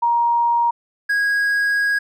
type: tone pair in turn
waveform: sine / triangle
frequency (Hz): 942 / 1647.5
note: A#5 / G#6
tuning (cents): +18 / -14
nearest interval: minor seventh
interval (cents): 968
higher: second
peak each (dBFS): -14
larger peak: neither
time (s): 0.02-0.71 / 1.09-1.99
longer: second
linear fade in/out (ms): 10
effects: none